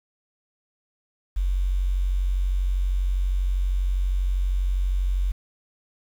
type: tone with quantisation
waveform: sine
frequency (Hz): 46.25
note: F#1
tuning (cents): 0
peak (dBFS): -20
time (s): 1.36-5.32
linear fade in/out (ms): 10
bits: 8
effects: none